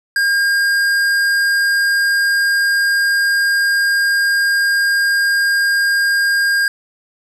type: tone with hard clipping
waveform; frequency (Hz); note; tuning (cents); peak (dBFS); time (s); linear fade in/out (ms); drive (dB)
sine; 1613; G6; +49; -14; 0.16-6.68; 2; 12
effects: none